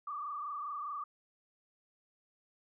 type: tone with frequency modulation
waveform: sine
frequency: 1174.7 Hz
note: D6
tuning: in tune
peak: -37 dBFS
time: 0.07-1.04 s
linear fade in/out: 5 ms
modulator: 24.9 Hz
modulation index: 2.1
effects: none